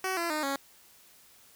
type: tone with pitch steps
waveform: 10% pulse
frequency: 376.9 / 339.7 / 306.1 / 275.9 Hz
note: F#4 / F4 / D#4 / C#4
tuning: +32 / -48 / -28 / -8 cents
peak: -21 dBFS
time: 0.04-0.56 s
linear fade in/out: 2 ms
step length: 130 ms
effects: white hiss -58 dBFS RMS until 1.55 s